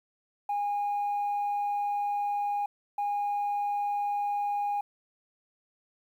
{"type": "tone bursts at uneven times", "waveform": "sine", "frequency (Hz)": 818, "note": "G#5", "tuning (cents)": -26, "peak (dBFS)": -25, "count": 2, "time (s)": [[0.49, 2.66], [2.98, 4.81]], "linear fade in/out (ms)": 5, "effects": ["tanh soft clip ceiling -25 dBFS", "10-bit"]}